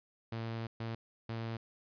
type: tone bursts at uneven times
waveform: sawtooth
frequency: 113.9 Hz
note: A#2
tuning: 40 cents flat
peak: -33 dBFS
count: 3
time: 0.32-0.67 / 0.8-0.95 / 1.29-1.57 s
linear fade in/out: 5 ms
effects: resampled to 11025 Hz